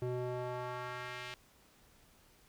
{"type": "tone with band-pass filter sweep", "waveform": "square", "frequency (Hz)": 124.4, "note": "B2", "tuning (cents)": 13, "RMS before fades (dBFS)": -40, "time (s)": [0.02, 1.34], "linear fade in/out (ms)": 0, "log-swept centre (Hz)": [330, 2800], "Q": 1.2, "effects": ["pink hiss -65 dBFS RMS until 2.48 s"]}